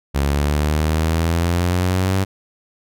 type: exponential sweep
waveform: sawtooth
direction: up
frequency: 69.3 to 96.9 Hz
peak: -12 dBFS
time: 0.14-2.25 s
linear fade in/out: 20 ms
effects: none